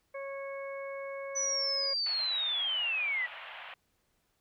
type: harmonic tone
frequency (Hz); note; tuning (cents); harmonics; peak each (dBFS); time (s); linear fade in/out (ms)
550; C#5; -14; 1 / 2 / 3 / 4; -38 / -46 / -51 / -46; 0.14-1.94; 10
type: linear sweep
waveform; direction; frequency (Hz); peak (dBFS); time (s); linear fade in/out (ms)
sine; down; 6020 to 1904; -29; 1.35-3.27; 20
type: band-pass noise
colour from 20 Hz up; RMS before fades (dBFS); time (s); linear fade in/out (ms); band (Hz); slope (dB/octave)
white; -46; 2.06-3.74; 2; 580 to 3100; 48
effects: pink hiss -75 dBFS RMS until 4.4 s